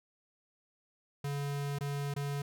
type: tone with dropouts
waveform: square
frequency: 142.2 Hz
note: C#3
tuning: 45 cents sharp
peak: -34 dBFS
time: 1.24-2.42 s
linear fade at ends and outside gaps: 5 ms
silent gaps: 1.787-1.808 / 2.14-2.162 s
effects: none